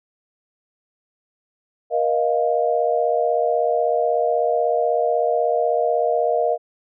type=chord; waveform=sine; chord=Bb suspended fourth; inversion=none; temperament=equal with one note detuned; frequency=474.3 / 622.3 / 698.5 Hz; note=Bb4 / Eb5 / F5; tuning=+30 / 0 / 0 cents; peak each=-21 dBFS; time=1.9-6.58 s; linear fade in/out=50 ms; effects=none